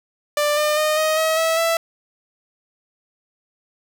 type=tone with pitch steps; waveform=sawtooth; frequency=591 / 602.4 / 614 / 625.8 / 637.8 / 650.1 / 662.6 Hz; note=D5 / D5 / D#5 / D#5 / D#5 / E5 / E5; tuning=+11 / +44 / -23 / +10 / +43 / -24 / +9 cents; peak=-13 dBFS; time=0.37-1.77 s; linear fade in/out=2 ms; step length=200 ms; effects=none